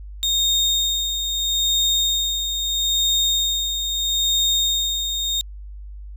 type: tone with tremolo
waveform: 35% pulse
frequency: 3693 Hz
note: A#7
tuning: 17 cents flat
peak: -14 dBFS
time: 0.23-5.41 s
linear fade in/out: 0 ms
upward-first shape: sine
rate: 0.77 Hz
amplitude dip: 50%
effects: added 50 Hz sine -33 dBFS peak until 6.16 s + resampled to 32000 Hz